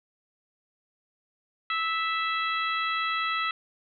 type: harmonic tone with a mistuned harmonic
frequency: 659.3 Hz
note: E5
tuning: in tune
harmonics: 2 / 3 / 4 / 5 / 6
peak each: -28 / -32 / -34 / -36 / -38 dBFS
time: 1.7-3.51 s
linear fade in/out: 2 ms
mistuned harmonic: 2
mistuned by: -15 cents
effects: none